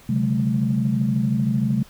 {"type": "tone cluster", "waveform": "sine", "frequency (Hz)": [132.6, 145.5, 187.6, 213.6], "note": ["C3", "D3", "F#3", "G#3"], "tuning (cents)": [23, -16, 24, 49], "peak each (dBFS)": [-22, -28, -25, -21], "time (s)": [0.09, 1.83], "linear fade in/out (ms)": 5, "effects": ["tanh soft clip ceiling -8 dBFS", "pink hiss -49 dBFS RMS until 1.89 s"]}